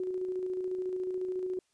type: tone with tremolo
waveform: sine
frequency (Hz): 369.1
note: F#4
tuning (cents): -4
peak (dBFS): -30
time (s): 0-1.59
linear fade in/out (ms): 2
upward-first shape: square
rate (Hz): 14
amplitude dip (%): 30
effects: white hiss -74 dBFS RMS until 1.73 s + resampled to 22050 Hz